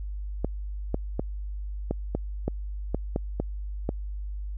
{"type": "clicks", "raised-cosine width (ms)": 2, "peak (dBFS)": -13, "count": 10, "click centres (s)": [0.446, 0.944, 1.195, 1.91, 2.15, 2.48, 2.946, 3.161, 3.4, 3.891], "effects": ["added 50 Hz sine -31 dBFS peak until 4.57 s"]}